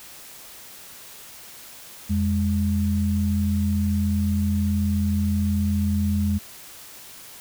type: tone pair together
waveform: sine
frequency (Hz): 86.1 / 204.8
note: F2 / G#3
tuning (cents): -24 / -24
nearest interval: octave + minor third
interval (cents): 1500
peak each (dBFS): -22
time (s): 2.09-6.39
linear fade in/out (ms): 20
effects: white hiss -43 dBFS RMS until 7.4 s